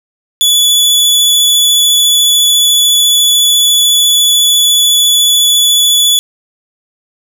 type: tone with vibrato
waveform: sawtooth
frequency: 3434 Hz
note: A7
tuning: 43 cents flat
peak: -3 dBFS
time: 0.41-6.19 s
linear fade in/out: 0 ms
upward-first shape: triangle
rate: 14 Hz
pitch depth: 15 cents each way
effects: none

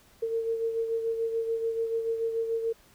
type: beating tone pair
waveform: sine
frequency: 454.2 / 461.1 Hz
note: A#4 / A#4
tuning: -45 / -19 cents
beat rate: 6.9 Hz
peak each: -27 / -36 dBFS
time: 0.22-2.73 s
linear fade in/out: 10 ms
effects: pink hiss -59 dBFS RMS until 2.94 s

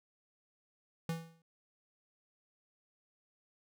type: tone with exponential decay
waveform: square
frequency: 164.81 Hz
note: E3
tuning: in tune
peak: -32 dBFS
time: 1.09-1.42 s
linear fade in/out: 2 ms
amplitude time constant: 70 ms
effects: none

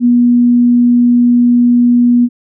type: tone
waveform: sine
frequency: 241.9 Hz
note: B3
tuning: 36 cents flat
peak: -5 dBFS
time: 0-2.29 s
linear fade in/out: 50 ms
effects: none

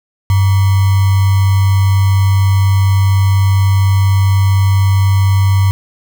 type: tone with sample-and-hold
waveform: sine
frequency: 97.1 Hz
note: G2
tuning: 16 cents flat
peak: -7 dBFS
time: 0.3-5.71 s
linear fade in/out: 0 ms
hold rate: 1050 Hz
effects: none

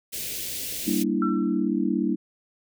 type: band-stop noise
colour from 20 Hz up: white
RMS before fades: -32 dBFS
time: 0.12-1.04 s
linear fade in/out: 20 ms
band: 540 to 2200 Hz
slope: 24 dB/octave
type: chord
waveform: sine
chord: E half-diminished seventh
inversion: first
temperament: equal with one note detuned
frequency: 196 / 233.1 / 291.5 / 329.6 Hz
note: G3 / Bb3 / D4 / E4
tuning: 0 / 0 / -13 / 0 cents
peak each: -27 dBFS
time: 0.86-2.16 s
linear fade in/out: 20 ms
type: tone with exponential decay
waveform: sine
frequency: 1343 Hz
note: E6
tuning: 32 cents sharp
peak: -24 dBFS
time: 1.22-1.68 s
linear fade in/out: 2 ms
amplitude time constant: 100 ms
effects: none

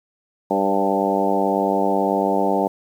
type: harmonic tone with a mistuned harmonic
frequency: 98.2 Hz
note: G2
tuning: 4 cents sharp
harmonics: 2 / 3 / 4 / 5 / 6 / 7 / 8 / 9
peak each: -25 / -25 / -25 / -25 / -25 / -25 / -25 / -25 dBFS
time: 0.5-2.68 s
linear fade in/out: 10 ms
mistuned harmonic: 6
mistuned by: -22 cents
effects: 8-bit

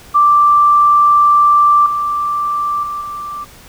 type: tone with level steps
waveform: sine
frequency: 1174.7 Hz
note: D6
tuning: in tune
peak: -6 / -14 / -19 / -22 dBFS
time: 0.14-3.45 s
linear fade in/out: 20 ms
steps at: 1.86 / 2.83 / 3.01 s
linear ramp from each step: 2 ms
effects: pink hiss -40 dBFS RMS until 3.68 s

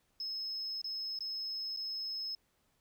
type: tone with dropouts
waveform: sine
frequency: 5180 Hz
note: E8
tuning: 31 cents flat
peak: -35 dBFS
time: 0.2-2.35 s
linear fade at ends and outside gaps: 2 ms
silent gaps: 0.816-0.843 / 1.189-1.206 / 1.764-1.771 s
effects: tanh soft clip ceiling -33 dBFS + pink hiss -75 dBFS RMS until 2.8 s

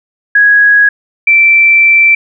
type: tone pair in turn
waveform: sine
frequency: 1661.2 / 2338 Hz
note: G#6 / D7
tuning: 0 / -8 cents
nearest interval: tritone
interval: 592 cents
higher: second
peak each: -3 dBFS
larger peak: neither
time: 0.35-0.89 / 1.27-2.15 s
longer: second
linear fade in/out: 5 ms
effects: none

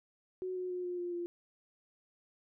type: tone with pitch steps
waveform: sine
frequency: 370 / 365.3 / 360.7 / 356.2 / 351.7 / 347.2 Hz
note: F#4 / F#4 / F#4 / F4 / F4 / F4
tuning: 0 / -22 / -44 / +34 / +12 / -10 cents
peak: -35 dBFS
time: 0.42-1.26 s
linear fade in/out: 0 ms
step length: 140 ms
effects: none

